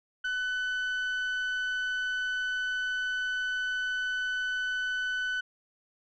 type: tone pair together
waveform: sine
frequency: 1500 / 3013 Hz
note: F#6 / F#7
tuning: +23 / +31 cents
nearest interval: octave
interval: 1208 cents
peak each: -27 / -36 dBFS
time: 0.24-5.41 s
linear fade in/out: 10 ms
effects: tanh soft clip ceiling -26 dBFS